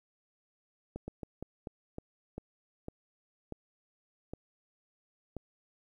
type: slowing click train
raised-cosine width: 2 ms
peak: -26 dBFS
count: 11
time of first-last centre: 0.96-5.367 s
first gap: 120 ms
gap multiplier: 1.27
effects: 11-bit